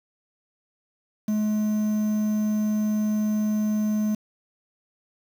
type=tone with quantisation; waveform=triangle; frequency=212.8 Hz; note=G#3; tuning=42 cents sharp; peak=-19 dBFS; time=1.28-4.15 s; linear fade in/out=5 ms; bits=7; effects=none